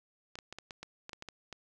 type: clicks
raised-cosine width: 0.2 ms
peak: -26 dBFS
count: 11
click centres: 0.355 / 0.388 / 0.526 / 0.586 / 0.708 / 0.83 / 1.094 / 1.132 / 1.224 / 1.287 / 1.527 s
effects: none